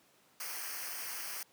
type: noise with comb filter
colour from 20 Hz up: white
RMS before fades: -41 dBFS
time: 0.4-1.43 s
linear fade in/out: 2 ms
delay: 0.27 ms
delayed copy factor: -0.8
effects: pink hiss -66 dBFS RMS until 1.52 s + high-pass 200 Hz 12 dB/octave